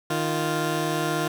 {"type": "tone pair together", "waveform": "15% pulse", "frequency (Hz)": [155.4, 349.2], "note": ["D#3", "F4"], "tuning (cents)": [-2, 0], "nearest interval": "octave + major second", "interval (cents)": 1402, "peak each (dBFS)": -20, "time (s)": [0.1, 1.28], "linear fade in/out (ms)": 5, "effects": []}